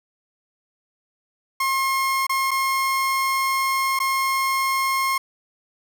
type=tone with dropouts; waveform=30% pulse; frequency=1072 Hz; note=C6; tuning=42 cents sharp; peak=-17 dBFS; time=1.6-5.18 s; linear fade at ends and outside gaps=5 ms; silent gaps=2.268-2.294 / 2.509-2.513 / 3.991-4 s; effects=none